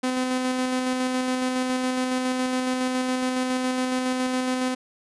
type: tone with tremolo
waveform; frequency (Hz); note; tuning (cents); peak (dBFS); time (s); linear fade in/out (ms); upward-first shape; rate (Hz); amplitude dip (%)
sawtooth; 255.3; C4; -42; -18; 0.03-4.75; 10; square; 7.2; 25
effects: resampled to 24000 Hz